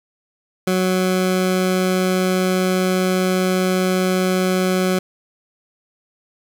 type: tone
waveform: 20% pulse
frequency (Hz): 185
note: F#3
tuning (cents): 0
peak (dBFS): -11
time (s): 0.67-4.99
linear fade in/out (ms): 5
effects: none